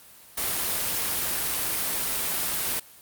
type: noise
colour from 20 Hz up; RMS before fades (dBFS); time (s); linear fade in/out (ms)
white; -27; 0.37-2.8; 10
effects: white hiss -50 dBFS RMS until 3.01 s + Opus 32 kbps